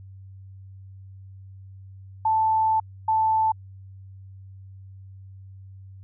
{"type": "tone bursts at uneven times", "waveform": "sine", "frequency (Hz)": 880, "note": "A5", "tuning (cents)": 0, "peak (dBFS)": -18, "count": 2, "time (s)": [[2.25, 2.8], [3.08, 3.52]], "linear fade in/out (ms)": 5, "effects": ["added 96 Hz sine -41 dBFS peak until 6.03 s"]}